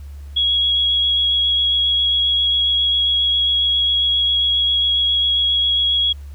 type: tone with vibrato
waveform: sine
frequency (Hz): 3322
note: G#7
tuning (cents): 0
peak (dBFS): -14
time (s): 0.36-6.13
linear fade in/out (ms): 10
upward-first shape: sine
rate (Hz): 7.4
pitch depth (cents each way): 10
effects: added 71 Hz sine -31 dBFS peak until 6.34 s + pink hiss -53 dBFS RMS until 6.34 s